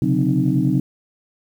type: tone cluster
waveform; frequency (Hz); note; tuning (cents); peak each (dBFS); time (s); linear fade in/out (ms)
sine; 131.8 / 142.6 / 183.7 / 260 / 307.6; C3 / C#3 / F#3 / C4 / D#4; +13 / +49 / -12 / -11 / -20; -21; 0.02-0.8; 2
effects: tanh soft clip ceiling -5 dBFS + 8-bit